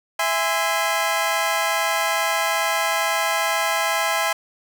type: chord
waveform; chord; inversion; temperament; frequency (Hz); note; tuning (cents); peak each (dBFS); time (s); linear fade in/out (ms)
20% pulse; E augmented; none; just; 659.3 / 824.1 / 1030.1; E5 / G#5 / B#5; 0 / -14 / -27; -19; 0.19-4.33; 5
effects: none